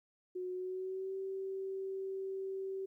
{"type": "tone with pitch glide", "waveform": "sine", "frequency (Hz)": [365.3, 384.8], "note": ["F#4", "G4"], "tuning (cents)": [-22, -32], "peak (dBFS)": -37, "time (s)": [0.35, 2.86], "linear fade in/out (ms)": 10, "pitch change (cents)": 90, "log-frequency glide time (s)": [0.52, 1.15], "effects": ["13-bit"]}